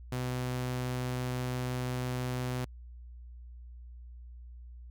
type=tone; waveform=sawtooth; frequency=125.9 Hz; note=B2; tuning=34 cents sharp; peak=-28 dBFS; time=0.12-2.65 s; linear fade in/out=5 ms; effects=added 60 Hz sine -45 dBFS peak until 4.9 s